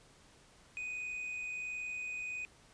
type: tone with amplitude modulation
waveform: triangle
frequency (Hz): 2491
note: D#7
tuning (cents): +1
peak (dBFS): -35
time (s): 0.77-2.45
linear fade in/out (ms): 0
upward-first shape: sine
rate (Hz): 61.4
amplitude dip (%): 30
effects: pink hiss -62 dBFS RMS until 2.73 s + resampled to 22050 Hz